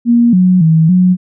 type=tone with pitch steps; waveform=sine; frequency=236.7 / 183.1 / 160.7 / 182.3 Hz; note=A#3 / F#3 / E3 / F#3; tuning=+27 / -18 / -44 / -25 cents; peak=-5 dBFS; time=0.05-1.17 s; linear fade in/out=50 ms; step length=280 ms; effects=none